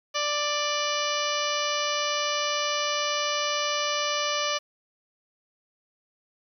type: harmonic tone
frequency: 589 Hz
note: D5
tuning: 5 cents sharp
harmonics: 1 / 2 / 3 / 4 / 5 / 6 / 7 / 8 / 9 / 10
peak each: -31 / -30 / -36 / -34 / -32 / -38 / -38 / -37 / -38 / -35 dBFS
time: 0.14-4.59 s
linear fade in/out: 20 ms
effects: 10-bit